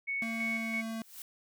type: tone with tremolo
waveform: sine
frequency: 2217 Hz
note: C#7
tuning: in tune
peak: -31 dBFS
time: 0.07-0.82 s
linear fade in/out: 20 ms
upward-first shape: square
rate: 3 Hz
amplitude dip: 45%
type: tone with pitch glide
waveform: square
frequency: 226.9 to 224.6 Hz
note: A#3 to A3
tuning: -47 to +36 cents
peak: -36 dBFS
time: 0.22-1.02 s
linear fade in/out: 2 ms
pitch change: -17 cents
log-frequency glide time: 0.39-0.73 s
type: noise with exponential growth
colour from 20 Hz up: blue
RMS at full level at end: -42 dBFS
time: 0.84-1.22 s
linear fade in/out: 1 ms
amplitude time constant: 81 ms
effects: none